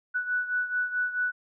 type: beating tone pair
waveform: sine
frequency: 1480 / 1484.6 Hz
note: F#6 / F#6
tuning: 0 / +5 cents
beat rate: 4.6 Hz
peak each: -27 / -32 dBFS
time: 0.14-1.32 s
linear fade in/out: 20 ms
effects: none